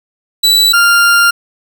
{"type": "tone pair in turn", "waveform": "40% pulse", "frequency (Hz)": [3951, 1396.9], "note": ["B7", "F6"], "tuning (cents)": [0, 0], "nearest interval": "octave + tritone", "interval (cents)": 1800, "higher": "first", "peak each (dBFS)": -5, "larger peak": "neither", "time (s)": [[0.43, 0.73], [0.73, 1.31]], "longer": "second", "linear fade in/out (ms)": 10, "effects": []}